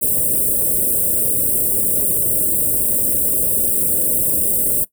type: band-stop noise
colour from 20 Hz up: white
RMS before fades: -17 dBFS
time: 0.01-4.85 s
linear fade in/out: 20 ms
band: 620 to 8100 Hz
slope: 96 dB/octave
effects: noise-tail reverb RT60 0.1 s tail -18 dB re dry